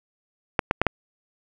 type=clicks; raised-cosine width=0.5 ms; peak=-3 dBFS; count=4; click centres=0.592 / 0.711 / 0.816 / 0.867 s; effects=none